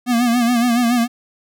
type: tone with vibrato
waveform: square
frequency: 239.3 Hz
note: A#3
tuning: 46 cents sharp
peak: -14 dBFS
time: 0.06-1.08 s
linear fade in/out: 50 ms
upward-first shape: sine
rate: 7.1 Hz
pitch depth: 69 cents each way
effects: none